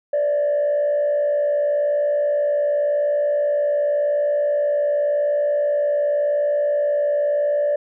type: tone with frequency modulation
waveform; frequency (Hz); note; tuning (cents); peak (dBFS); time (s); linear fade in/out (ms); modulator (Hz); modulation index
sine; 584; D5; -10; -15; 0.13-7.76; 5; 60.9; 0.42
effects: tanh soft clip ceiling -14 dBFS